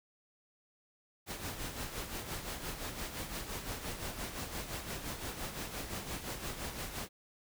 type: noise with tremolo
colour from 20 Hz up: pink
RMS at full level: -39 dBFS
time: 1.26-7.09 s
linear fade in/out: 50 ms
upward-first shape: sine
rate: 5.8 Hz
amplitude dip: 55%
effects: none